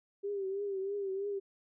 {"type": "tone with vibrato", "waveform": "sine", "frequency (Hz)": 394.4, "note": "G4", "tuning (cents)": 11, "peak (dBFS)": -33, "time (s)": [0.23, 1.4], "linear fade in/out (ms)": 20, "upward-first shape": "triangle", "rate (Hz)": 3.1, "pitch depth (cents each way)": 74, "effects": []}